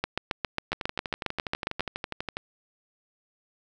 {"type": "two click trains", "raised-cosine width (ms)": 0.3, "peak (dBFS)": [-10, -15], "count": [14, 21], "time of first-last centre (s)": [[0.04, 1.806], [0.73, 2.369]], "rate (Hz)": [7.36, 12.2], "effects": []}